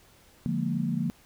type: chord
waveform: sine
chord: Bb dominant seventh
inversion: first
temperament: just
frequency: 145.68 / 174.81 / 209.8 / 233.1 Hz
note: D3 / F3 / Ab3 / Bb3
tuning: -14 / +2 / +18 / 0 cents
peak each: -32 / -30 / -34 / -30 dBFS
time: 0.46-1.1 s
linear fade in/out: 0 ms
effects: pink hiss -58 dBFS RMS until 1.25 s